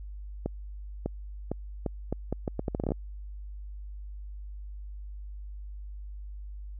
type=accelerating click train; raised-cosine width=2 ms; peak=-16 dBFS; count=16; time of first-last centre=0.46-2.919 s; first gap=600 ms; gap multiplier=0.76; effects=added 50 Hz sine -38 dBFS peak until 6.79 s